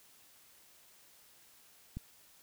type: click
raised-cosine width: 5 ms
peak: -27 dBFS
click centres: 1.97 s
effects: white hiss -62 dBFS RMS until 2.42 s